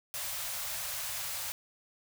white band-stop noise, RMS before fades -37 dBFS, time 0.14-1.52 s, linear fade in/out 0 ms, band 150 to 520 Hz, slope 96 dB/octave, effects none

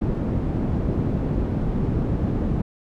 white low-pass noise, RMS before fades -23 dBFS, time 0.01-2.62 s, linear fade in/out 10 ms, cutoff 220 Hz, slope 12 dB/octave, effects none

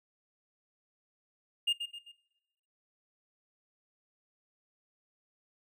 triangle tone with echo, 2827 Hz, F7, 20 cents sharp, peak -24 dBFS, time 1.67-1.73 s, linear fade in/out 10 ms, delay 130 ms, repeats 3, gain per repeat -8 dB, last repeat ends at 2.12 s, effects noise-tail reverb RT60 1.0 s tail -21 dB re dry

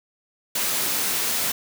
white high-pass noise, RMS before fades -24 dBFS, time 0.55-1.52 s, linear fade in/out 5 ms, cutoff 130 Hz, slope 12 dB/octave, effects none

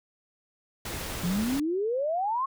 pink noise, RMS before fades -35 dBFS, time 0.85-1.6 s, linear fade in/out 5 ms
sine exponential sweep, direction up, 164.81 to 1108.7 Hz, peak -25 dBFS, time 1.23-2.46 s, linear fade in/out 10 ms
effects none

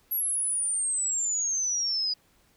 sine exponential sweep, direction down, 11720 to 4903 Hz, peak -25 dBFS, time 0.11-2.14 s, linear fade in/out 10 ms, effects pink hiss -64 dBFS RMS until 2.56 s

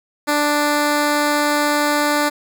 10% pulse tone, 294.4 Hz, D4, 4 cents sharp, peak -7 dBFS, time 0.27-2.3 s, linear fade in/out 20 ms, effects none

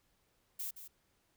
violet noise with echo, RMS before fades -40 dBFS, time 0.59-0.71 s, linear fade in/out 10 ms, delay 170 ms, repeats 1, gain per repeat -10 dB, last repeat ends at 0.88 s, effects pink hiss -75 dBFS RMS until 1.36 s

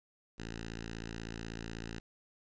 5% pulse tone with notch filter, 56.2 Hz, A1, 37 cents sharp, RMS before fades -43 dBFS, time 0.38-2 s, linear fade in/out 10 ms, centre 620 Hz, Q 0.8, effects resampled to 16000 Hz + 11-bit

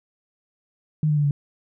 sine tone with pitch steps, 153.6 / 150.09 / 146.66 / 143.31 Hz, D#3 / D3 / D3 / D3, -22 / +38 / -2 / -42 cents, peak -17 dBFS, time 1.03-1.31 s, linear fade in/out 2 ms, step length 70 ms, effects none

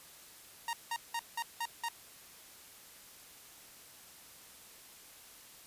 sawtooth tone bursts, 931 Hz, A#5, 2 cents flat, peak -30 dBFS, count 6, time 0.68-1.886 s, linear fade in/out 2 ms, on 51 ms, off 180 ms, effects white hiss -55 dBFS RMS until 5.66 s + resampled to 32000 Hz

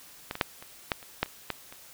clicks, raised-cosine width 0.3 ms, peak -16 / -19 / -6 / -27 / -9 / -30 / -8 / -30 / -13 / -28 dBFS, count 10, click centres 0.311 / 0.354 / 0.412 / 0.625 / 0.918 / 1.028 / 1.23 / 1.26 / 1.503 / 1.725 s, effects white hiss -51 dBFS RMS until 1.93 s

